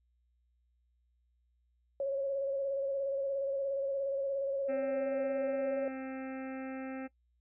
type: tone with vibrato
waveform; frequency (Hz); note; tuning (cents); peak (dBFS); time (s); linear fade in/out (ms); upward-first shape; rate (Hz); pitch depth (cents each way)
sine; 549; C#5; -17; -30; 2-5.88; 2; square; 17; 24
type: harmonic tone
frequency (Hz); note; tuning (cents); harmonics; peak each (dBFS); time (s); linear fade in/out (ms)
263.9; C4; +15; 1 / 2 / 3 / 5 / 6 / 7 / 8 / 9 / 10; -39 / -45 / -49 / -53 / -55 / -56 / -57 / -58 / -59; 4.68-7.08; 20
effects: noise-tail reverb RT60 0.1 s tail -18 dB re dry + added 60 Hz sine -70 dBFS peak until 7.4 s